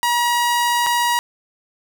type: tone with dropouts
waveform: sawtooth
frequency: 957 Hz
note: A#5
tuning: 45 cents sharp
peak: -12 dBFS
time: 0.03-1.19 s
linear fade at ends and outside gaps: 0 ms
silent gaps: 0.864-0.868 s
effects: none